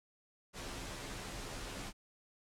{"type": "noise with comb filter", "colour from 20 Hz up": "pink", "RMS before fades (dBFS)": -44, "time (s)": [0.53, 1.93], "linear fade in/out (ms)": 50, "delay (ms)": 13, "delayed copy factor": -0.75, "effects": ["low-pass 9000 Hz 12 dB/octave"]}